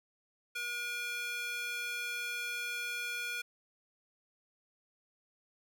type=tone with high-pass filter; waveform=square; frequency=479.8 Hz; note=A#4; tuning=50 cents sharp; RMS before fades=-38 dBFS; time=0.55-3.42 s; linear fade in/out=10 ms; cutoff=1900 Hz; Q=6.5; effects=none